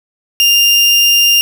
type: tone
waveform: 30% pulse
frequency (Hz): 2799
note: F7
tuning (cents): +3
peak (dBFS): -4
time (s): 0.4-1.41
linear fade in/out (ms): 0
effects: none